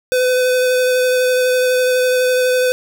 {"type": "tone with vibrato", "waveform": "square", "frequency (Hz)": 505, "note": "B4", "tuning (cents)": 39, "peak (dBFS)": -13, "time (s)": [0.12, 2.72], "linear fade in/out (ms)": 0, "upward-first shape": "sine", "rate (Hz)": 12, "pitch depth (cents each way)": 12, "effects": []}